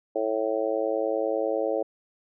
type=harmonic tone; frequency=110 Hz; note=A2; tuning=in tune; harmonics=3 / 4 / 5 / 6 / 7; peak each=-32 / -29 / -27 / -32 / -36 dBFS; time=0.15-1.83 s; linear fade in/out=10 ms; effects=none